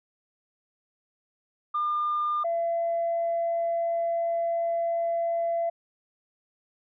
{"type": "tone pair in turn", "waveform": "sine", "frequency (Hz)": [1204, 675.7], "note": ["D6", "E5"], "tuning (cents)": [43, 43], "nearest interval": "minor seventh", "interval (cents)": 1000, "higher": "first", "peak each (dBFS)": -23, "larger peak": "neither", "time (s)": [[1.74, 2.44], [2.44, 5.7]], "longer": "second", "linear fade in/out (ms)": 10, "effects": ["tanh soft clip ceiling -20 dBFS"]}